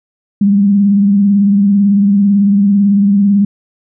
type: tone with vibrato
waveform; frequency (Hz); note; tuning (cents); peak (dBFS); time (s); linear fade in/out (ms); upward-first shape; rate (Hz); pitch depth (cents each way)
sine; 200.7; G3; +41; -6; 0.41-3.45; 5; triangle; 18; 58
effects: none